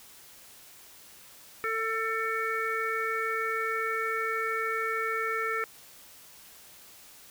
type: harmonic tone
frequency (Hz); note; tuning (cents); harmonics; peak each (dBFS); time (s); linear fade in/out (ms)
446.7; A4; +26; 1 / 3 / 4 / 5; -34 / -31 / -34 / -35; 1.64-5.64; 0
effects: white hiss -52 dBFS RMS until 7.3 s